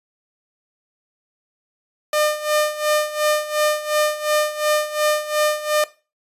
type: tone with tremolo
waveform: sawtooth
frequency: 604 Hz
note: D5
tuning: 48 cents sharp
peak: -11 dBFS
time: 2.13-5.84 s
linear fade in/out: 2 ms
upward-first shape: sine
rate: 2.8 Hz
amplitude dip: 80%
effects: noise-tail reverb RT60 0.3 s tail -17 dB re dry + resampled to 32000 Hz